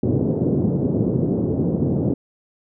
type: band-pass noise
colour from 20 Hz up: pink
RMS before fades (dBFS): -20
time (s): 0.03-2.14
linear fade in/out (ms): 5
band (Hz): 110 to 440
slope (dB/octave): 24
effects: none